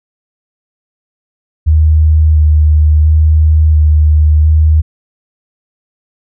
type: tone with vibrato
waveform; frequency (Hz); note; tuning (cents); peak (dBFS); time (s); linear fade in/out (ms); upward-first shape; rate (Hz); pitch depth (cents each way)
sine; 77.1; D#2; -15; -4; 1.66-4.82; 20; square; 0.72; 16
effects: none